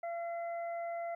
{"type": "harmonic tone", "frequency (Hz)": 681, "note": "F5", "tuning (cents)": -44, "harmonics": [1, 2, 3], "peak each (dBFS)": [-36, -52, -50], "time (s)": [0.03, 1.15], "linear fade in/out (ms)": 5, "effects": ["13-bit"]}